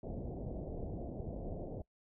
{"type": "low-pass noise", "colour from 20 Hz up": "pink", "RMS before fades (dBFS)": -42, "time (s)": [0.03, 1.82], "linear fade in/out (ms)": 5, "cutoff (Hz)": 690, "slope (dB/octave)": 48, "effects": ["noise-tail reverb RT60 0.1 s tail -21 dB re dry"]}